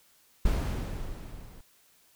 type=noise with level ramp; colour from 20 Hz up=brown; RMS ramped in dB=-25 to -48 dBFS; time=0.45-1.61 s; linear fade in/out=5 ms; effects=white hiss -63 dBFS RMS until 2.15 s